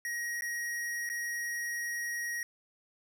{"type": "tone with dropouts", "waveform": "square", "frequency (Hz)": 1891, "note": "A#6", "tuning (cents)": 24, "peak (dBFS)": -34, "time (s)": [0.05, 2.43], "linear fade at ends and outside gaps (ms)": 1, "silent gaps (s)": [[0.409, 0.421], [1.091, 1.099]], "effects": []}